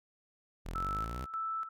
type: exponential sweep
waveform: sawtooth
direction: up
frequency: 39.63 to 66.9 Hz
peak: -34 dBFS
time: 0.65-1.26 s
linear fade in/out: 20 ms
type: tone with tremolo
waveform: sine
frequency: 1318.5 Hz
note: E6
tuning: in tune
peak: -33 dBFS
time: 0.75-1.69 s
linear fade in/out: 5 ms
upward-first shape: square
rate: 1.7 Hz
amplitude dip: 65%
effects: none